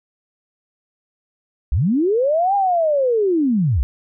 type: linear two-way sweep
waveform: sine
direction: up then down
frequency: 49.66 to 815 to 49.66 Hz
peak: -14 dBFS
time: 1.72-3.83 s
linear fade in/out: 0 ms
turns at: 2.55 s
effects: none